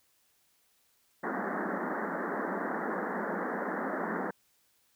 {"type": "band-pass noise", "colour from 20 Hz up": "pink", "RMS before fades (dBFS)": -34, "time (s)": [1.23, 4.31], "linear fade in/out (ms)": 10, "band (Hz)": [180, 1900], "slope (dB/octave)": 96, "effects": ["white hiss -70 dBFS RMS until 4.95 s"]}